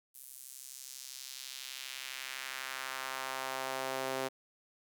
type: tone with high-pass filter sweep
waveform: sawtooth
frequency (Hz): 132.1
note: C3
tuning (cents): +17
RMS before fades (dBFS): -41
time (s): 0.14-4.29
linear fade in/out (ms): 20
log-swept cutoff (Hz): 11000 to 440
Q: 1.2
effects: none